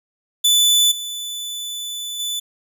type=tone with level steps; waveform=sawtooth; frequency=3490 Hz; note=A7; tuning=15 cents flat; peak=-9 / -23 / -19 dBFS; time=0.44-2.4 s; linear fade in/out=10 ms; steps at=0.91 / 2.19 s; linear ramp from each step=10 ms; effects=none